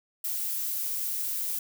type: noise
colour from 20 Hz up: violet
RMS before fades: -31 dBFS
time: 0.24-1.59 s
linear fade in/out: 5 ms
effects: none